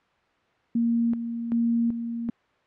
sine tone with tremolo, 233.1 Hz, A#3, in tune, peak -20 dBFS, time 0.75-2.3 s, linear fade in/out 5 ms, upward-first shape square, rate 1.3 Hz, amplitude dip 60%, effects white hiss -64 dBFS RMS until 2.66 s + low-pass 2000 Hz 12 dB/octave

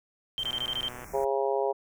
pink band-stop noise, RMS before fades -46 dBFS, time 0.38-1.25 s, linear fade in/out 10 ms, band 2400 to 5500 Hz, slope 96 dB/octave
sine tone bursts, 3136 Hz, G7, in tune, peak -28 dBFS, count 7, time 0.38-0.883 s, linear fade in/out 0 ms, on 53 ms, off 22 ms
click train, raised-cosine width 0.5 ms, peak -27 dBFS, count 74, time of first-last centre 0.45-1.043 s, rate 123 Hz
harmonic tone, 136.3 Hz, C#3, 29 cents flat, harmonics 3 / 4 / 5 / 6 / 7, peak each -28 / -30 / -32 / -34 / -35 dBFS, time 1.13-1.73 s, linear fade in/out 20 ms
effects none

